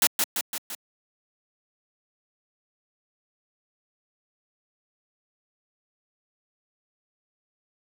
white noise with echo, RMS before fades -19 dBFS, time 0.02-0.07 s, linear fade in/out 2 ms, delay 170 ms, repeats 4, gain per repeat -4 dB, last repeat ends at 0.75 s, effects high-pass 200 Hz 12 dB/octave

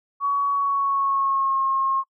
sine tone with pitch glide, 1125 to 1076.7 Hz, C#6 to C6, +25 to +49 cents, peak -19 dBFS, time 0.2-2.04 s, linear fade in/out 50 ms, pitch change -76 cents, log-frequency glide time 0.52-1.6 s, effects noise-tail reverb RT60 0.1 s tail -24 dB re dry

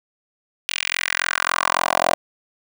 10% pulse tone with high-pass filter sweep, 43.65 Hz, F1, in tune, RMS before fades -21 dBFS, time 0.69-2.14 s, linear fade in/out 0 ms, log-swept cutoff 2800 to 660 Hz, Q 2.7, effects none

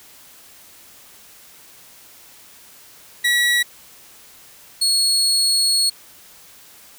30% pulse tone pair in turn, 1931 / 4335 Hz, B6 / C#8, -39 / -39 cents, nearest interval octave + major second, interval 1400 cents, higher second, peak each -12 dBFS, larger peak neither, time 3.24-3.63 / 4.81-5.9 s, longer second, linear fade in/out 10 ms, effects white hiss -46 dBFS RMS until 6.98 s

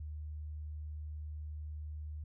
sine tone, 75.9 Hz, D#2, 42 cents flat, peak -40 dBFS, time 0-2.24 s, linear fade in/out 5 ms, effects none

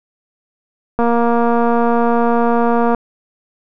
click train, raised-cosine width 1 ms, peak -3 dBFS, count 461, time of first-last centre 0.99-2.947 s, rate 235 Hz, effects none

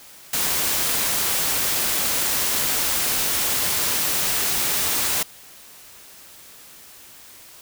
white noise, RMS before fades -22 dBFS, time 0.33-5.23 s, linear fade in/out 5 ms, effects white hiss -45 dBFS RMS until 7.61 s

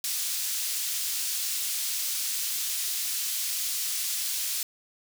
pink high-pass noise, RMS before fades -30 dBFS, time 0.04-4.63 s, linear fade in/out 2 ms, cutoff 4500 Hz, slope 12 dB/octave, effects none

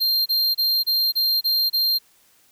square tone bursts, 4186 Hz, C8, in tune, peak -18 dBFS, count 7, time 0-1.988 s, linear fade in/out 20 ms, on 260 ms, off 28 ms, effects white hiss -58 dBFS RMS until 2.51 s

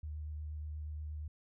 sine tone with vibrato, 76 Hz, D#2, 40 cents flat, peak -39 dBFS, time 0.03-1.28 s, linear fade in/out 5 ms, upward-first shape sine, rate 8.4 Hz, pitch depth 15 cents each way, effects none

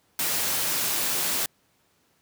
white noise, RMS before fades -26 dBFS, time 0.19-1.46 s, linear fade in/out 2 ms, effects pink hiss -66 dBFS RMS until 2.21 s + high-pass 100 Hz 12 dB/octave

